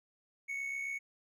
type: tone with amplitude modulation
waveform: triangle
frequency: 2217 Hz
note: C#7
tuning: in tune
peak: -32 dBFS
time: 0.48-0.99 s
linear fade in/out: 20 ms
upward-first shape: sine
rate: 67.4 Hz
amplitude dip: 45%
effects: none